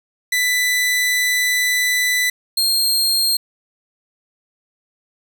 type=tone pair in turn; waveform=sawtooth; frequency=1990 / 4217 Hz; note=B6 / C8; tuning=+13 / +13 cents; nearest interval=octave + minor second; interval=1300 cents; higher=second; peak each=-12 dBFS; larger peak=neither; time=0.32-2.3 / 2.57-3.37 s; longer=first; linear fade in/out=5 ms; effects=none